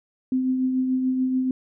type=tone with tremolo; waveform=sine; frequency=258.1 Hz; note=C4; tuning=23 cents flat; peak=-18 dBFS; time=0.32-1.51 s; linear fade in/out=2 ms; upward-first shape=triangle; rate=6.9 Hz; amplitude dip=40%; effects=none